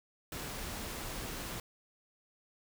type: noise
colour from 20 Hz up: pink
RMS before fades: -41 dBFS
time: 0.32-1.6 s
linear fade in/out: 2 ms
effects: none